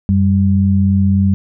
sine tone pair together, 92.36 / 196 Hz, F#2 / G3, -3 / 0 cents, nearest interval octave + minor second, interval 1303 cents, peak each -12 dBFS, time 0.09-1.34 s, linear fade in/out 0 ms, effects none

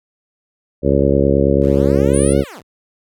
harmonic tone, 69.3 Hz, C#2, in tune, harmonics 1 / 2 / 3 / 4 / 5 / 6 / 7 / 8, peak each -19 / -19 / -19 / -19 / -19 / -19 / -19 / -19 dBFS, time 0.82-2.45 s, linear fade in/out 50 ms
10% pulse linear two-way sweep, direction up then down, 38.89 to 751 to 38.89 Hz, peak -25 dBFS, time 1.6-2.63 s, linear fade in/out 50 ms, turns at 2.4 s
sine tone, 9397 Hz, D9, in tune, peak -22 dBFS, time 2.13-2.34 s, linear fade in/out 20 ms
effects none

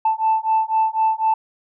sine beating tone pair, 880 / 884 Hz, A5 / A5, 0 / +8 cents, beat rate 4 Hz, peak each -18 dBFS, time 0.05-1.34 s, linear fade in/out 5 ms, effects tanh soft clip ceiling -10 dBFS

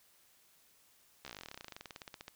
slowing click train, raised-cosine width 0.2 ms, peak -28 dBFS, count 30, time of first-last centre 1.25-2.281 s, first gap 14 ms, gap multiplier 1.06, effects white hiss -67 dBFS RMS until 2.35 s

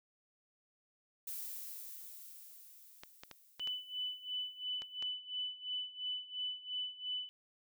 violet noise with exponential decay, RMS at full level -42 dBFS, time 1.27-5.09 s, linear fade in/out 5 ms, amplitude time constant 830 ms
clicks, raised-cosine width 0.2 ms, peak -30 dBFS, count 7, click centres 3.035 / 3.235 / 3.313 / 3.596 / 3.674 / 4.82 / 5.025 s
sine tone with tremolo, 2994 Hz, F#7, 20 cents sharp, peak -35 dBFS, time 3.6-7.29 s, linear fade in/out 0 ms, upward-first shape sine, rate 2.9 Hz, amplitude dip 85%
effects none

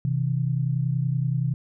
sine tone pair together, 129.28 / 159.9 Hz, C3 / D#3, -20 / +48 cents, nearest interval major third, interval 368 cents, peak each -23 / -26 dBFS, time 0.05-1.54 s, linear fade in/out 0 ms, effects none

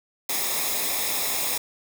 white noise with comb filter, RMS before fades -26 dBFS, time 0.29-1.58 s, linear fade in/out 5 ms, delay 0.67 ms, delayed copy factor -0.65, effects none

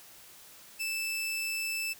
sawtooth tone, 2637 Hz, E7, in tune, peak -28 dBFS, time 0.79-1.94 s, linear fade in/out 20 ms, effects white hiss -53 dBFS RMS until 1.99 s

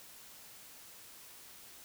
silence, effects white hiss -54 dBFS RMS until 1.84 s

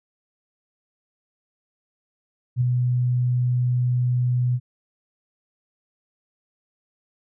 sine tone with ADSR envelope, 124 Hz, B2, 7 cents sharp, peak -15 dBFS, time 2.56-4.6 s, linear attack 50 ms, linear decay 9 ms, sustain -3 dB, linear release 52 ms, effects none

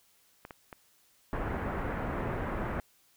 clicks, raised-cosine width 0.5 ms, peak -28 dBFS, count 3, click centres 0.451 / 0.508 / 0.728 s
pink low-pass noise, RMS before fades -34 dBFS, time 1.33-2.8 s, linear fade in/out 0 ms, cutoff 1800 Hz, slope 24 dB/octave
effects white hiss -66 dBFS RMS until 3.16 s

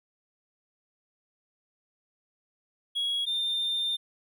triangle tone pair in turn, 3322 / 3607 Hz, G#7 / A7, 0 / +42 cents, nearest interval minor second, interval 142 cents, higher second, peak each -24 dBFS, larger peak neither, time 2.95-3.26 / 3.26-3.97 s, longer second, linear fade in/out 20 ms, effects tanh soft clip ceiling -21 dBFS

